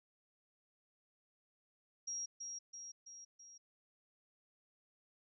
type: tone with echo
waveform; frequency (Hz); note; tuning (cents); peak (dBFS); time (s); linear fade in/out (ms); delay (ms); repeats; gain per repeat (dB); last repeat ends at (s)
sine; 5640; F8; +16; -39; 2.07-2.26; 10; 330; 4; -4; 3.58
effects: none